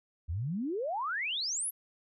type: exponential sweep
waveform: sine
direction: up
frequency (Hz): 73.42 to 11920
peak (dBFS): -31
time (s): 0.28-1.71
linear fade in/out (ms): 20
effects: none